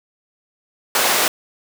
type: high-pass noise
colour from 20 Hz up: pink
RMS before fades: -17 dBFS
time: 0.95-1.28 s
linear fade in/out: 2 ms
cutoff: 510 Hz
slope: 12 dB/octave
effects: none